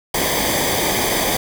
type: noise with comb filter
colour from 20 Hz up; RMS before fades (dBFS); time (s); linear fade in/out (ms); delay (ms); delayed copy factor
pink; -19; 0.14-1.37; 5; 0.73; -0.75
effects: none